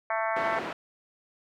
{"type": "harmonic tone", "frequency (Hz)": 222.3, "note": "A3", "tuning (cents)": 18, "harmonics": [3, 4, 5, 6, 7, 8, 9, 10], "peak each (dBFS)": [-30, -32, -34, -36, -37, -38, -39, -40], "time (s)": [0.1, 0.59], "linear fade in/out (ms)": 2}
{"type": "band-pass noise", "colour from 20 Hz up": "pink", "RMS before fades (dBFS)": -35, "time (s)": [0.36, 0.73], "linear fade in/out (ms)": 5, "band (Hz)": [290, 2000], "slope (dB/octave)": 12}
{"effects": []}